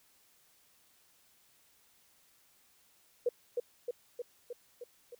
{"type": "tone with echo", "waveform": "sine", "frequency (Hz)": 484.7, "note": "B4", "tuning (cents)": -32, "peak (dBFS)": -26, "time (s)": [3.26, 3.29], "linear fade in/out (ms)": 5, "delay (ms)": 310, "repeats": 6, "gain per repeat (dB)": -3, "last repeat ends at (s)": 5.15, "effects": ["white hiss -67 dBFS RMS until 5.19 s"]}